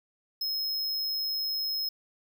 square tone, 5150 Hz, E8, 41 cents flat, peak -29 dBFS, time 0.41-1.89 s, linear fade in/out 5 ms, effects 11-bit

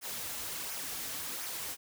white noise with flanger, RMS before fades -39 dBFS, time 0.01-1.77 s, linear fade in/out 50 ms, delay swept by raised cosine 0.24 to 5.54 ms, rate 1.4 Hz, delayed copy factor -0.5, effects none

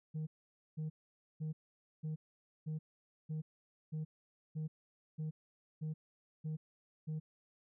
sine tone bursts, 155.56 Hz, D#3, in tune, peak -34 dBFS, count 12, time 0.14-7.2 s, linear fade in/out 20 ms, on 130 ms, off 500 ms, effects tanh soft clip ceiling -36 dBFS

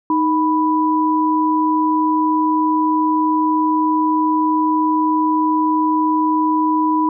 sine tone pair together, 311.2 / 988 Hz, D#4 / B5, 0 / 0 cents, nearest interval octave + minor sixth, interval 2000 cents, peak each -16 dBFS, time 0.1-7.09 s, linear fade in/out 2 ms, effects none

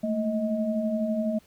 sine tone cluster, 212 / 224 / 631 Hz, G#3 / A3 / D#5, +36 / +31 / +24 cents, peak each -34 / -26 / -29 dBFS, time 0.03-1.39 s, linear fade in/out 10 ms, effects pink hiss -60 dBFS RMS until 1.46 s

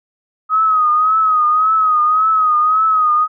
sine tone with vibrato, 1261 Hz, D#6, 23 cents sharp, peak -10 dBFS, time 0.49-3.28 s, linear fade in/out 50 ms, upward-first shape triangle, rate 1.8 Hz, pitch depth 70 cents each way, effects none

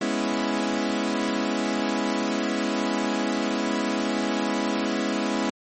sawtooth chord, C# minor seventh, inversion second, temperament equal, 207.7 / 246.9 / 277.2 / 329.6 Hz, G#3 / B3 / C#4 / E4, 0 / 0 / 0 / 0 cents, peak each -25 dBFS, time 0.01-5.5 s, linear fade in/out 5 ms, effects MP3 32 kbps

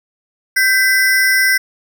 square ring-modulated tone, 1786 Hz, A6, 25 cents sharp, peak -8 dBFS, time 0.56-1.58 s, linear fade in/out 10 ms, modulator 222 Hz, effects none

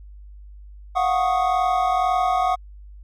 triangle tone cluster, 695 / 737 / 1105 / 1245 Hz, F5 / F#5 / C#6 / D#6, -9 / -7 / -6 / +1 cents, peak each -24 / -18 / -24 / -24 dBFS, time 0.95-2.56 s, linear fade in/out 20 ms, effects added 50 Hz sine -39 dBFS peak until 3.03 s

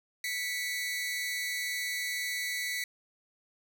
sawtooth tone pair together, 1976 / 2218 Hz, B6 / C#7, 0 / 0 cents, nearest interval major second, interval 200 cents, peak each -30 / -33 dBFS, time 0.24-2.84 s, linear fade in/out 2 ms, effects none

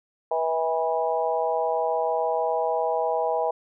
harmonic tone with a mistuned harmonic, 163 Hz, E3, 19 cents flat, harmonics 3 / 4 / 5 / 6, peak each -27 / -26 / -27 / -31 dBFS, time 0.31-3.51 s, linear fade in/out 5 ms, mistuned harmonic 4, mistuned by -17 cents, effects none

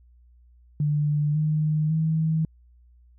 sine tone with pitch steps, 148.3 / 153.62 / 159.13 Hz, D3 / D#3 / D#3, +17 / -22 / +39 cents, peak -20 dBFS, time 0.8-2.45 s, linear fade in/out 2 ms, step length 550 ms, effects added 60 Hz sine -52 dBFS peak until 3.18 s

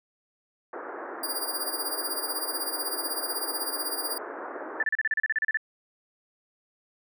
pink band-pass noise, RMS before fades -38 dBFS, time 0.73-4.84 s, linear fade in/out 2 ms, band 300 to 1700 Hz, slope 48 dB/octave
5% pulse tone with tremolo, 4800 Hz, D8, 37 cents sharp, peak -20 dBFS, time 1.23-4.18 s, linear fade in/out 5 ms, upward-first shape sine, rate 16 Hz, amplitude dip 70%
sine tone bursts, 1760 Hz, A6, in tune, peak -22 dBFS, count 13, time 4.8-5.572 s, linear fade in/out 2 ms, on 28 ms, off 34 ms
effects none

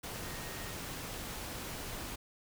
sine tone in noise, 1864.7 Hz, A#6, in tune, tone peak -52 dBFS, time 0.24-0.74 s, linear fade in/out 10 ms, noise pink, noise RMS -42 dBFS, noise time 0.03-2.16 s, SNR -13 dB, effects none

